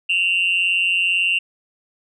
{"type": "tone with amplitude modulation", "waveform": "sine", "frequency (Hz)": 2760, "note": "F7", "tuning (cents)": -21, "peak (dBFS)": -11, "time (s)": [0.09, 1.39], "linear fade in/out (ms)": 10, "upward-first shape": "sine", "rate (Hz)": 182, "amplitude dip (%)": 80, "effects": ["tanh soft clip ceiling -10 dBFS"]}